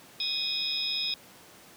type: tone cluster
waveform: sine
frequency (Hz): 2481 / 3348 / 3690 / 3833 / 5090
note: D#7 / G#7 / A#7 / A#7 / D#8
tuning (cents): -6 / +13 / -18 / +47 / +39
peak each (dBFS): -37 / -37 / -33 / -36 / -32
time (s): 0.2-1.14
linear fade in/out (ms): 2
effects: pink hiss -52 dBFS RMS until 1.76 s + high-pass 150 Hz 12 dB/octave